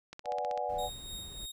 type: click train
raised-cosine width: 0.2 ms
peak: -27 dBFS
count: 8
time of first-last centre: 0.13-0.576 s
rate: 15.7 Hz
type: chord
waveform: sine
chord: G# half-diminished seventh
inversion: first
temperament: equal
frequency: 493.9 / 587.3 / 740 / 830.6 Hz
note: B4 / D5 / F#5 / G#5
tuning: 0 / 0 / 0 / 0 cents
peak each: -39 / -37 / -35 / -38 dBFS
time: 0.24-0.9 s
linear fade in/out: 50 ms
type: noise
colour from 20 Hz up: brown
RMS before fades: -47 dBFS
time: 0.69-1.46 s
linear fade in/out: 5 ms
type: tone with tremolo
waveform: sawtooth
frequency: 3729 Hz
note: A#7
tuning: in tune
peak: -37 dBFS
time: 0.78-1.52 s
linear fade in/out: 10 ms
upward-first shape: sine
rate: 3.3 Hz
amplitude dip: 50%
effects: none